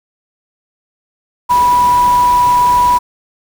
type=tone in noise; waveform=sine; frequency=981 Hz; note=B5; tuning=12 cents flat; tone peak=-7 dBFS; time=1.49-2.99 s; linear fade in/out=20 ms; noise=pink; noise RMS=-25 dBFS; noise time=1.49-2.99 s; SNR=+15 dB; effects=none